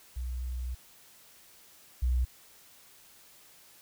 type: tone pair in turn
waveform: sine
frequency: 62.1 / 62.1 Hz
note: B1 / B1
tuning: +10 / +10 cents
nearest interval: unison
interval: 0 cents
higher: neither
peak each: -32 / -24 dBFS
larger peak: second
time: 0.16-0.75 / 2.02-2.25 s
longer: first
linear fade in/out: 10 ms
effects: white hiss -57 dBFS RMS until 3.81 s